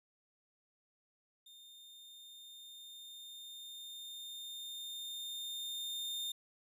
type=tone with level ramp; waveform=40% pulse; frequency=3633 Hz; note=A#7; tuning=45 cents flat; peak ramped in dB=-54 to -36 dBFS; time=1.46-6.32 s; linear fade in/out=5 ms; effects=none